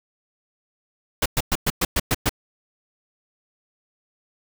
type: noise bursts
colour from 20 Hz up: pink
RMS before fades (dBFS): -20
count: 8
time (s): 1.22-2.294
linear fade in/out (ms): 5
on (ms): 38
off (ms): 110
effects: none